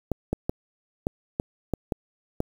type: clicks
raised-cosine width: 2 ms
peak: -11 dBFS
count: 8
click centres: 0.117 / 0.33 / 0.495 / 1.069 / 1.399 / 1.737 / 1.922 / 2.404 s
effects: 7-bit